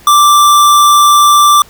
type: tone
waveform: square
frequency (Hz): 1174.7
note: D6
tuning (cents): 0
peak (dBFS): -4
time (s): 0.07-1.62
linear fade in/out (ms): 2
effects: pink hiss -40 dBFS RMS until 1.69 s